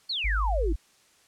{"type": "exponential sweep", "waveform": "sine", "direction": "down", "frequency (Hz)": [4594, 299.1], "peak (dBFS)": -27, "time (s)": [0.09, 0.73], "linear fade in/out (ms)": 10}
{"type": "tone", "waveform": "sine", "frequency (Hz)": 52.1, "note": "G#1", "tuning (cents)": 6, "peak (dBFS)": -24, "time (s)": [0.24, 0.76], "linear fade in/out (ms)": 10}
{"effects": ["white hiss -61 dBFS RMS until 1.27 s", "low-pass 9000 Hz 12 dB/octave"]}